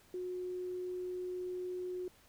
sine tone, 363.3 Hz, F#4, 32 cents flat, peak -37 dBFS, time 0.14-2.08 s, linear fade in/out 2 ms, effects pink hiss -64 dBFS RMS until 2.28 s

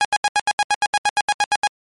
sawtooth tone bursts, 826 Hz, G#5, 10 cents flat, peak -10 dBFS, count 15, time 0.01-1.672 s, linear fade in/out 0 ms, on 38 ms, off 78 ms, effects low-pass 11000 Hz 12 dB/octave + MP3 48 kbps

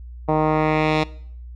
10% pulse tone with low-pass filter sweep, 155 Hz, D#3, 6 cents flat, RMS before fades -19 dBFS, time 0.28-1.04 s, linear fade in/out 10 ms, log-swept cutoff 870 to 3900 Hz, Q 1.4, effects noise-tail reverb RT60 0.6 s tail -20 dB re dry + added 60 Hz sine -34 dBFS peak until 1.55 s

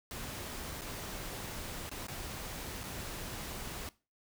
pink noise with dropouts, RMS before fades -42 dBFS, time 0.11-3.89 s, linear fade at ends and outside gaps 1 ms, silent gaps 0.811-0.817 / 1.894-1.914 / 2.069-2.083 / 2.834-2.838 s, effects noise-tail reverb RT60 0.3 s tail -19 dB re dry

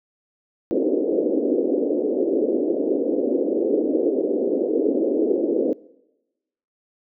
pink band-pass noise, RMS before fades -21 dBFS, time 0.71-5.73 s, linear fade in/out 0 ms, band 270 to 520 Hz, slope 48 dB/octave, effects noise-tail reverb RT60 1.0 s tail -22 dB re dry

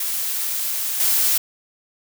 blue noise with level steps, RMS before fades -24 / -18 dBFS, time 0-1.38 s, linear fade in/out 5 ms, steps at 1 s, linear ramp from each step 2 ms, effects none

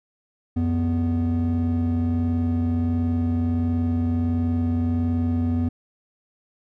triangle tone pair together, 89.44 / 246.9 Hz, F2 / B3, +42 / 0 cents, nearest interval octave + tritone, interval 1758 cents, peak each -19 dBFS, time 0.56-5.69 s, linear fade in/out 10 ms, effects tanh soft clip ceiling -15 dBFS

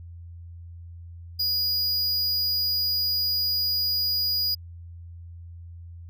square tone, 4900 Hz, D#8, 27 cents flat, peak -23 dBFS, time 1.39-4.55 s, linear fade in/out 10 ms, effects added 85 Hz sine -39 dBFS peak until 6.09 s

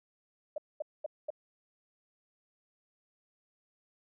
sine tone bursts, 604 Hz, D5, 48 cents sharp, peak -32 dBFS, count 4, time 0.56-1.304 s, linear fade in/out 5 ms, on 21 ms, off 220 ms, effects none

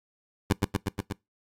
15% pulse tone with echo, 98 Hz, G2, in tune, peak -13 dBFS, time 0.5-0.53 s, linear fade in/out 5 ms, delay 120 ms, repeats 5, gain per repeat -2 dB, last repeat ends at 1.13 s, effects noise-tail reverb RT60 0.2 s tail -24 dB re dry + AAC 48 kbps

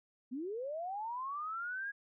sine linear sweep, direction up, 233.1 to 1661.2 Hz, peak -37 dBFS, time 0.31-1.92 s, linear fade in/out 20 ms, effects none

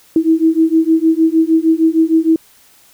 sine beating tone pair, 320 / 326.5 Hz, D#4 / E4, +49 / -17 cents, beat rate 6.5 Hz, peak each -12 dBFS, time 0.16-2.36 s, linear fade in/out 2 ms, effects white hiss -48 dBFS RMS until 2.93 s

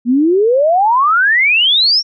sine exponential sweep, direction up, 230.9 to 5650 Hz, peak -8 dBFS, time 0.05-2.03 s, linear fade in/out 50 ms, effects none

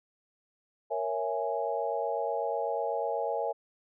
sine chord, A# half-diminished seventh, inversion none, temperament equal with one note detuned, 466.2 / 554.4 / 662.3 / 830.6 Hz, A#4 / C#5 / E5 / G#5, 0 / 0 / +8 / 0 cents, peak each -34 dBFS, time 0.9-3.53 s, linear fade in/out 20 ms, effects none

